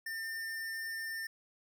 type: tone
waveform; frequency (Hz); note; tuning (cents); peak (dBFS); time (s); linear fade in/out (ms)
square; 1802; A6; +41; -38; 0.06-1.27; 5
effects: none